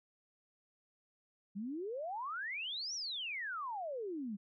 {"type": "exponential two-way sweep", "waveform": "sine", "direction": "up then down", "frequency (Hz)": [188, 5940, 191.5], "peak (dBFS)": -38, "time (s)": [1.55, 4.37], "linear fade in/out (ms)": 20, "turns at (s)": 2.94, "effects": []}